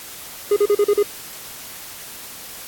triangle tone bursts, 410.9 Hz, G#4, 18 cents flat, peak -10 dBFS, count 6, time 0.51-1.029 s, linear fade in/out 5 ms, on 54 ms, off 39 ms, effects white hiss -36 dBFS RMS until 2.67 s + AAC 64 kbps

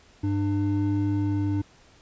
triangle tone pair together, 100 / 299.2 Hz, G2 / D4, +35 / +32 cents, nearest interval octave + perfect fifth, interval 1897 cents, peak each -23 dBFS, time 0.23-1.62 s, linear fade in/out 10 ms, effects pink hiss -56 dBFS RMS until 2.01 s + resampled to 16000 Hz

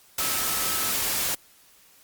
sine tone in noise, 1298 Hz, E6, 27 cents flat, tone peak -36 dBFS, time 0.2-0.92 s, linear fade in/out 5 ms, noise white, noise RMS -26 dBFS, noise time 0.18-1.35 s, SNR -13 dB, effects white hiss -56 dBFS RMS until 2.03 s + Opus 48 kbps

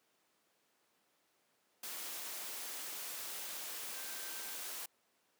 sine tone in noise, 1563 Hz, G6, 6 cents flat, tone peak -55 dBFS, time 3.94-4.54 s, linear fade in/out 5 ms, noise white, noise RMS -44 dBFS, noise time 1.83-4.86 s, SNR -14 dB, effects pink hiss -75 dBFS RMS until 5.39 s + high-pass 300 Hz 12 dB/octave

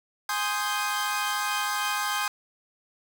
sawtooth chord, Ab major seventh, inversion none, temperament equal, 830.6 / 1046.5 / 1244.5 / 1568 Hz, Ab5 / C6 / Eb6 / G6, 0 / 0 / 0 / 0 cents, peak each -28 dBFS, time 0.29-2.28 s, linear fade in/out 2 ms, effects none

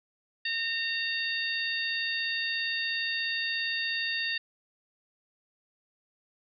harmonic tone, 917 Hz, A#5, 29 cents flat, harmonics 2 / 3 / 4 / 5, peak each -32 / -34 / -35 / -36 dBFS, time 0.45-4.38 s, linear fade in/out 5 ms, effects none

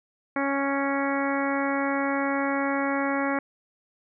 harmonic tone, 277.2 Hz, C#4, in tune, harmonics 1 / 2 / 3 / 4 / 5 / 6 / 7 / 8, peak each -27 / -30 / -32 / -33 / -34 / -35 / -35 / -36 dBFS, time 0.36-3.39 s, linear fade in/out 2 ms, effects none

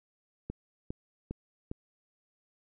click train, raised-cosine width 3 ms, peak -23 dBFS, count 4, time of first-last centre 0.5-1.715 s, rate 2.47 Hz, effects none

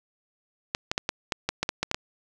clicks, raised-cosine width 0.2 ms, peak -8 dBFS, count 11, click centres 0.749 / 0.915 / 0.979 / 1.091 / 1.322 / 1.49 / 1.63 / 1.691 / 1.83 / 1.914 / 1.945 s, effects none

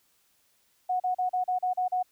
sine tone bursts, 733 Hz, F#5, 16 cents flat, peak -24 dBFS, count 8, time 0.89-2.029 s, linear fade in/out 10 ms, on 110 ms, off 37 ms, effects white hiss -68 dBFS RMS until 2.11 s

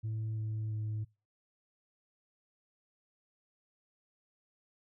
sine tone with pitch steps, 110 / 108.86 / 107.74 Hz, A2 / A2 / A2, 0 / -18 / -36 cents, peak -31 dBFS, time 0.03-1.05 s, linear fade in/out 20 ms, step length 340 ms, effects noise-tail reverb RT60 0.3 s tail -26 dB re dry + tanh soft clip ceiling -32 dBFS

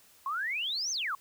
sine exponential two-way sweep, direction up then down, 1045 to 6420 to 1045 Hz, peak -30 dBFS, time 0.26-1.15 s, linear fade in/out 2 ms, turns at 0.91 s, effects white hiss -60 dBFS RMS until 1.2 s

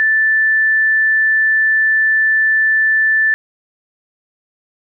sine tone, 1760 Hz, A6, in tune, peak -10 dBFS, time 0-3.34 s, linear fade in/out 0 ms, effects none

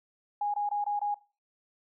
sine tone bursts, 824 Hz, G#5, 14 cents flat, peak -27 dBFS, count 5, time 0.41-1.144 s, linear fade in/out 5 ms, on 130 ms, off 21 ms, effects noise-tail reverb RT60 0.3 s tail -19 dB re dry

